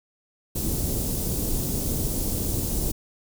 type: band-stop noise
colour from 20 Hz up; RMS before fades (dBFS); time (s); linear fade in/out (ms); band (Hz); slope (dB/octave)
pink; -26; 0.55-2.92; 10; 360 to 8100; 12
effects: none